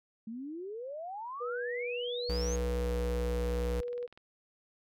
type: exponential sweep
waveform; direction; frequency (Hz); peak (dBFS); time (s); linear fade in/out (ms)
sine; up; 214.9 to 6645; -38; 0.27-2.56; 5
type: tone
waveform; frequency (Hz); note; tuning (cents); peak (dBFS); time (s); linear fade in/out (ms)
sine; 485.6; B4; -29; -34; 1.4-4.07; 20
type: tone with pitch glide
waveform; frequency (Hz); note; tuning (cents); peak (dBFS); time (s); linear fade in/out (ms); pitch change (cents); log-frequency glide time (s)
square; 61.4 to 60.55; B1 to B1; -9 to -34; -32; 2.29-3.81; 5; -25; 2.81-2.9
type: click train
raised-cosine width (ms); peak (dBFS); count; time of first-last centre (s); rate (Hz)
0.3; -38; 16; 3.44-4.175; 20.4
effects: none